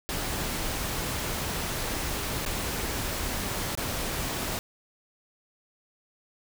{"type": "noise with dropouts", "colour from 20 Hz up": "pink", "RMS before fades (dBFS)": -31, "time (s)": [0.09, 4.59], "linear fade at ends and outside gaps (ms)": 0, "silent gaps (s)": [[2.451, 2.462], [3.752, 3.775]], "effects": []}